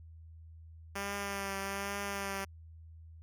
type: tone with vibrato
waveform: 5% pulse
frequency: 198.2 Hz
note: G3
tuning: 19 cents sharp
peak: -24 dBFS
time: 0.95-2.45 s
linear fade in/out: 10 ms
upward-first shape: triangle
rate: 1.2 Hz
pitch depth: 28 cents each way
effects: added 81 Hz sine -49 dBFS peak until 3.22 s + MP3 96 kbps